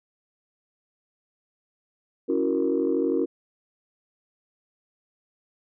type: chord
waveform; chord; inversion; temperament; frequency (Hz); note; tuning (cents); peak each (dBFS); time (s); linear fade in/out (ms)
sine; F# dominant seventh; second; equal; 277.2 / 329.6 / 370 / 466.2; C#4 / E4 / F#4 / A#4; 0 / 0 / 0 / 0; -26; 2.28-3.26; 20
effects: tanh soft clip ceiling -13 dBFS